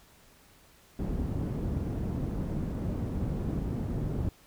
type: low-pass noise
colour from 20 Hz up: white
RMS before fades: -32 dBFS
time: 0.99-4.29 s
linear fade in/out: 2 ms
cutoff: 190 Hz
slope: 12 dB/octave
effects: pink hiss -59 dBFS RMS until 4.46 s